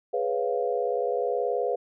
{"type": "chord", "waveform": "sine", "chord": "C# dominant seventh", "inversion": "second", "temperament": "equal", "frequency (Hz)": [415.3, 493.9, 554.4, 698.5], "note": ["G#4", "B4", "C#5", "E#5"], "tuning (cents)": [0, 0, 0, 0], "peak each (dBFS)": [-30, -27, -32, -31], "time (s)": [0.13, 1.76], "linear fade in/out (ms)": 10, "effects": []}